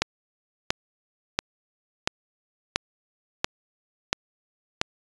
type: click train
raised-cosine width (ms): 0.2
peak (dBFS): -3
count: 8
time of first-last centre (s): 0.02-4.815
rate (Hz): 1.46
effects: resampled to 22050 Hz